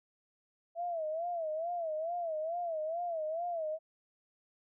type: tone with vibrato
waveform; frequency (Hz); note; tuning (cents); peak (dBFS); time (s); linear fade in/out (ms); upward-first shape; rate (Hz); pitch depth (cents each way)
sine; 659.3; E5; 0; -33; 0.75-3.79; 50; sine; 2.3; 120
effects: none